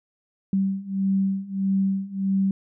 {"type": "beating tone pair", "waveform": "sine", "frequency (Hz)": [192.9, 194.5], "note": ["G3", "G3"], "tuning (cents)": [-28, -13], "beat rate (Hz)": 1.6, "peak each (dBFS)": [-25, -23], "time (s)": [0.53, 2.51], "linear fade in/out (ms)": 2, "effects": []}